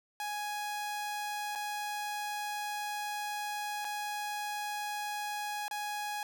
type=tone with dropouts; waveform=sawtooth; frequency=832 Hz; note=G#5; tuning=3 cents sharp; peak=-31 dBFS; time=0.2-6.23 s; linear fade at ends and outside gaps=1 ms; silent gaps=1.552-1.557 / 3.846-3.85 / 5.681-5.711 s; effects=none